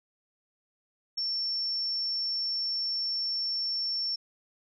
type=tone; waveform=sine; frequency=5430 Hz; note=F8; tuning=50 cents flat; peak=-28 dBFS; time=1.17-4.16 s; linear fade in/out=10 ms; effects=none